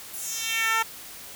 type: tone with high-pass filter sweep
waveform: 10% pulse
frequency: 450.7 Hz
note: A4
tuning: 42 cents sharp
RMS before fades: -27 dBFS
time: 0.13-0.83 s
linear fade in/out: 10 ms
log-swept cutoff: 12000 to 910 Hz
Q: 1.7
effects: white hiss -42 dBFS RMS until 1.35 s